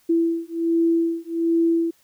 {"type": "beating tone pair", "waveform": "sine", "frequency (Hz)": [332.3, 333.6], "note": ["E4", "E4"], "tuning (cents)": [14, 21], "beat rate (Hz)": 1.3, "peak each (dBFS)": [-21, -21], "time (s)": [0.09, 1.91], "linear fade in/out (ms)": 10, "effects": ["white hiss -60 dBFS RMS until 2.03 s"]}